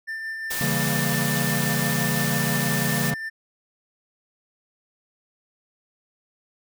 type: tone with tremolo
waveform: triangle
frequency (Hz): 1786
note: A6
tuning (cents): +25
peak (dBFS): -26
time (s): 0.07-3.3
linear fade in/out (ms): 20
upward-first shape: sine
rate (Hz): 5.7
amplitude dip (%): 30
type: noise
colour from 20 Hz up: white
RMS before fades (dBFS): -29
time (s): 0.5-3.11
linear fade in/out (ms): 10
type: chord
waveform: square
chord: C# diminished seventh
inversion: none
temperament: equal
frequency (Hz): 138.59 / 164.81 / 196 / 233.1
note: C#3 / E3 / G3 / Bb3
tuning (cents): 0 / 0 / 0 / 0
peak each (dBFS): -28 / -29 / -31 / -30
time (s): 0.61-3.14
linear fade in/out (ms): 2
effects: none